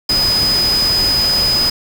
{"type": "tone in noise", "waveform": "sine", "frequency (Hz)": 5000, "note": "D#8", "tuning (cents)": 8, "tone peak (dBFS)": -12, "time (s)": [0.09, 1.7], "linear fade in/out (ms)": 5, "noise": "pink", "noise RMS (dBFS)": -22, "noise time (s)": [0.09, 1.7], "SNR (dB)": 7, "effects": []}